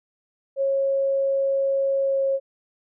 sine tone with pitch glide, 546 to 542.9 Hz, C#5 to C#5, -26 to -36 cents, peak -19 dBFS, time 0.56-2.4 s, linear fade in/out 50 ms, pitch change -10 cents, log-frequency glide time 2.01-2.22 s, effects none

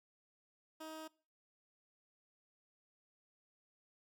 15% pulse tone, 315.6 Hz, D#4, 25 cents sharp, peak -40 dBFS, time 0.8-1.08 s, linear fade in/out 10 ms, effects noise-tail reverb RT60 0.4 s tail -22 dB re dry

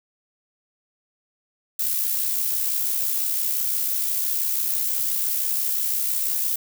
violet noise with amplitude modulation, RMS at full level -22 dBFS, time 1.79-6.56 s, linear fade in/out 5 ms, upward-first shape sine, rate 65.9 Hz, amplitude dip 40%, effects none

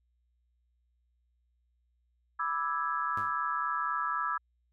sine chord, E dominant seventh, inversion second, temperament equal, 987.8 / 1174.7 / 1318.5 / 1661.2 Hz, B5 / D6 / E6 / G#6, 0 / 0 / 0 / 0 cents, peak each -37 / -35 / -32 / -37 dBFS, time 2.39-4.38 s, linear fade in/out 10 ms
sawtooth tone with exponential decay, 104.8 Hz, G#2, 16 cents sharp, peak -36 dBFS, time 3.17-3.4 s, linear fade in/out 5 ms, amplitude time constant 49 ms
effects added 60 Hz sine -70 dBFS peak until 4.72 s

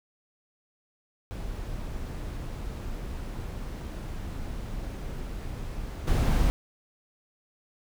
brown noise with level steps, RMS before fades -35 / -23 dBFS, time 1.31-6.5 s, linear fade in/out 0 ms, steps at 6.07 s, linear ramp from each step 10 ms, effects none

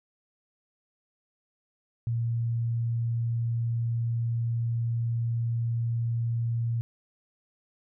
sine tone, 116.54 Hz, A#2, in tune, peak -25 dBFS, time 2.07-6.81 s, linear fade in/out 0 ms, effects none

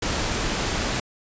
pink noise, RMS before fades -25 dBFS, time 0.02-1 s, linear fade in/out 5 ms, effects resampled to 16000 Hz

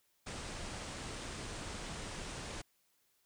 pink low-pass noise, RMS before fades -44 dBFS, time 0.26-2.62 s, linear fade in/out 10 ms, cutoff 9500 Hz, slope 96 dB/octave, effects white hiss -75 dBFS RMS until 3.25 s

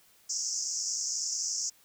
pink band-pass noise, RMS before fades -33 dBFS, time 0.29-1.7 s, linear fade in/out 10 ms, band 5200 to 7300 Hz, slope 96 dB/octave, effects white hiss -62 dBFS RMS until 1.84 s

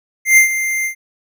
square tone with ADSR envelope, 2095 Hz, C7, 2 cents sharp, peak -5 dBFS, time 0.25-0.95 s, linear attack 120 ms, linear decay 110 ms, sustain -12 dB, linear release 96 ms, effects none

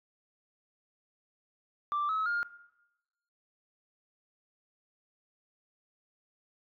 sine tone with pitch steps, 1174.7 / 1288.4 / 1413.2 Hz, D6 / E6 / F6, 0 / -40 / +20 cents, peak -27 dBFS, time 1.92-2.43 s, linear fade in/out 0 ms, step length 170 ms, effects noise-tail reverb RT60 0.9 s tail -18 dB re dry + tanh soft clip ceiling -25 dBFS

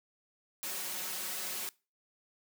white noise with comb filter, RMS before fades -38 dBFS, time 0.63-1.69 s, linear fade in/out 0 ms, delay 5.4 ms, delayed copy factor +0.95, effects noise-tail reverb RT60 0.3 s tail -22 dB re dry + high-pass 200 Hz 12 dB/octave

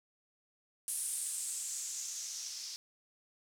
violet noise with low-pass filter sweep, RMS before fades -40 dBFS, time 0.88-2.76 s, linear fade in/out 0 ms, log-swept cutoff 10000 to 5200 Hz, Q 3.8, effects none

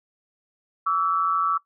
sine tone pair together, 1145.4 / 1318.5 Hz, D6 / E6, -44 / 0 cents, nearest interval major second, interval 244 cents, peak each -22 dBFS, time 0.86-1.58 s, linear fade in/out 10 ms, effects noise-tail reverb RT60 0.1 s tail -18 dB re dry

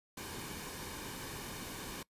pink noise with comb filter, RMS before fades -44 dBFS, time 0.17-2.03 s, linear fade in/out 5 ms, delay 1.5 ms, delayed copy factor -0.5, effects noise-tail reverb RT60 0.1 s tail -22 dB re dry + resampled to 32000 Hz

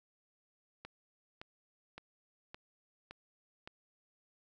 click train, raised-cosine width 0.3 ms, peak -30 dBFS, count 6, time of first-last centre 0.85-3.675 s, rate 1.77 Hz, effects none

